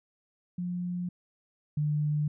sine tone pair in turn, 177.7 / 149.43 Hz, F3 / D3, +30 / +30 cents, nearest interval minor third, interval 300 cents, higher first, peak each -30 / -25 dBFS, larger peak second, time 0.58-1.09 / 1.77-2.28 s, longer neither, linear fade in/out 5 ms, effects none

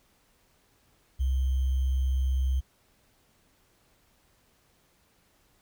sine tone with sample-and-hold, 65.41 Hz, C2, in tune, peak -23 dBFS, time 1.19-2.61 s, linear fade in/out 20 ms, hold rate 3150 Hz, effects pink hiss -66 dBFS RMS until 5.61 s

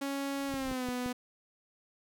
sawtooth tone with pitch glide, 277.2 to 248.4 Hz, C#4 to B3, 0 to +10 cents, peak -29 dBFS, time 0.01-1.13 s, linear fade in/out 10 ms, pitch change -190 cents, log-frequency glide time 0.47-0.88 s
brown noise with exponential growth, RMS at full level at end -44 dBFS, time 0.13-0.73 s, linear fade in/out 0 ms, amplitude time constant 130 ms
click train, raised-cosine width 3 ms, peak -28 dBFS, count 4, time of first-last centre 0.54-1.061 s, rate 5.76 Hz
effects none

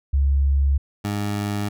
sine / 20% pulse tone pair in turn, 69.3 / 102.71 Hz, C#2 / G#2, 0 / -19 cents, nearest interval perfect fifth, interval 681 cents, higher second, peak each -15 / -18 dBFS, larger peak first, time 0.13-0.78 / 1.04-1.69 s, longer neither, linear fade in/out 10 ms, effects none

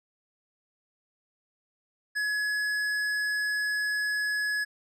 triangle tone with tanh clipping, 1691 Hz, G#6, 31 cents sharp, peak -28 dBFS, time 2.15-4.65 s, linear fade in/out 20 ms, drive 16 dB, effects none

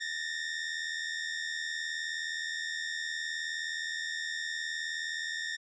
sawtooth tone pair together, 1778.7 / 1858 Hz, A6 / A#6, +18 / -6 cents, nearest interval minor second, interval 76 cents, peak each -33 / -33 dBFS, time 0-5.57 s, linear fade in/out 20 ms, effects resampled to 16000 Hz

